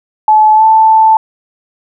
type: tone with pitch glide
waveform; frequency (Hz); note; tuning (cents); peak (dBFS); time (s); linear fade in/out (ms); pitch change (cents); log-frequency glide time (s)
sine; 861 to 880.6; A5 to A5; -38 to +1; -3; 0.28-1.17; 2; +39; 0.54-0.64
effects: none

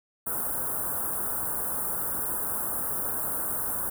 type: band-stop noise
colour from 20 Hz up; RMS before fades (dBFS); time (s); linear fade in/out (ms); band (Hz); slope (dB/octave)
white; -30; 0.26-3.9; 10; 1500 to 9100; 48
effects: none

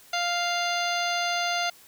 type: harmonic tone with a mistuned harmonic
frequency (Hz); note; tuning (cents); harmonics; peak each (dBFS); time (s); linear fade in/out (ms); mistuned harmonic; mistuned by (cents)
698.5; F5; 0; 1 / 2 / 3 / 4 / 5 / 6 / 7 / 9; -28 / -31 / -33 / -34 / -35 / -36 / -36 / -38; 0.13-1.7; 5; 7; -24
effects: white hiss -53 dBFS RMS until 1.87 s

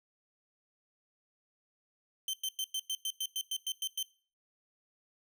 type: tone bursts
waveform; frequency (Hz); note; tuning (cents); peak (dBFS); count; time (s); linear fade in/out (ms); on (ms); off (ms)
sawtooth; 3100; G7; -20; -29; 12; 2.28-4.028; 2; 54; 100
effects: noise-tail reverb RT60 0.4 s tail -20 dB re dry

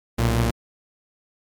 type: tone pair together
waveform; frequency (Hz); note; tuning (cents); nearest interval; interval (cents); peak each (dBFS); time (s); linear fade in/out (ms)
sawtooth; 61.18 / 115.6; B1 / A#2; -16 / -14; major seventh; 1102; -18 / -16; 0.18-0.51; 10
effects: MP3 96 kbps

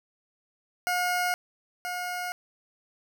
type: tone pair in turn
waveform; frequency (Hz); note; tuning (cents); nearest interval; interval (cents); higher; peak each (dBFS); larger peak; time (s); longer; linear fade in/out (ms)
20% pulse; 718 / 718; F5 / F5; +48 / +48; unison; 0; neither; -20 / -26; first; 0.87-1.34 / 1.85-2.32; neither; 0
effects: none

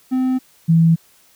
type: tone pair in turn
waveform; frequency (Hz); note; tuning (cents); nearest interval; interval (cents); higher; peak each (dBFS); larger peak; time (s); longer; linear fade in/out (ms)
triangle / sine; 257.7 / 164.61; C4 / E3; -26 / -2; minor sixth; 776; first; -13 / -9; second; 0.11-0.39 / 0.68-0.96; neither; 20
effects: white hiss -53 dBFS RMS until 1.35 s

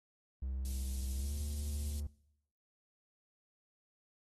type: tone with pitch glide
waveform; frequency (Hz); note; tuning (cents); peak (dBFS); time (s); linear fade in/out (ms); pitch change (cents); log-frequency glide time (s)
triangle; 65.41 to 73; C2 to D2; 0 to -10; -34; 0.42-2.07; 5; +190; 1.13-1.35
type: high-pass noise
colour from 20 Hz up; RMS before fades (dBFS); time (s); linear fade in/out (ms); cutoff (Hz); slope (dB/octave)
white; -49; 0.65-2; 0; 4600; 12
effects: noise-tail reverb RT60 0.8 s tail -22 dB re dry + AAC 32 kbps

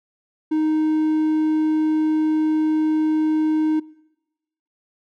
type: tone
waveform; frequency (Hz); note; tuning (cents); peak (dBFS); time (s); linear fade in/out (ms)
triangle; 311.1; D#4; 0; -15; 0.51-3.8; 10
effects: noise-tail reverb RT60 1.0 s tail -23 dB re dry

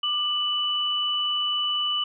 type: tone pair together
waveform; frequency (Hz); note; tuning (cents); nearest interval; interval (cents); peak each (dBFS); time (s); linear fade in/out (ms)
sine; 1192 / 2974; D6 / F#7; +25 / +8; octave + major third; 1583; -31 / -23; 0.03-2.04; 5
effects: none

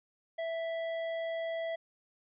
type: tone with hard clipping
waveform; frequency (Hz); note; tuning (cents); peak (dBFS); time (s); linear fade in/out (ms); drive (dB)
triangle; 659.3; E5; 0; -35; 0.38-1.76; 10; 15
effects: resampled to 8000 Hz

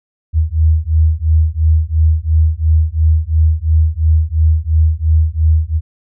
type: beating tone pair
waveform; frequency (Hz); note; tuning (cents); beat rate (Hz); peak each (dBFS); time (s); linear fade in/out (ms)
sine; 77.8 / 80.7; D#2 / E2; 0 / -36; 2.9; -12; 0.33-5.81; 50
effects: none

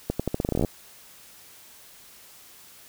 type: accelerating click train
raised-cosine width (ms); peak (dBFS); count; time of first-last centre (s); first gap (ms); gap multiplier
2; -11; 15; 0.1-0.648; 96; 0.84
effects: white hiss -50 dBFS RMS until 2.88 s

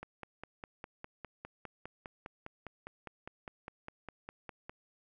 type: click train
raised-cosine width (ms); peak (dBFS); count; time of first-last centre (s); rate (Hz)
0.5; -28; 24; 0.03-4.695; 4.93
effects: none

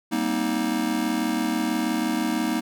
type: chord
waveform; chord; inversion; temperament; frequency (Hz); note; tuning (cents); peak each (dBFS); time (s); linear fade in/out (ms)
square; C minor seventh; second; just; 196.22 / 235.5 / 261.6 / 314; G3 / Bb3 / C4 / Eb4; +2 / +18 / 0 / +16; -33 / -27 / -32 / -27; 0.11-2.61; 20
effects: none

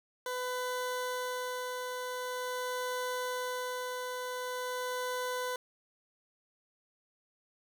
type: tone with tremolo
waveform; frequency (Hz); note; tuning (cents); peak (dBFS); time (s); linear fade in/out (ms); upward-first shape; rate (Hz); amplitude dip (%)
20% pulse; 501; B4; +25; -28; 0.26-5.56; 2; sine; 0.45; 30
effects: none

